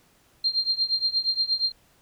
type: tone with tremolo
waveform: sine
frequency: 4186 Hz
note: C8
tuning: in tune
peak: -18 dBFS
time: 0.44-1.72 s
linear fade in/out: 5 ms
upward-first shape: triangle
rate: 8.5 Hz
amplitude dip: 95%
effects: pink hiss -61 dBFS RMS until 2.01 s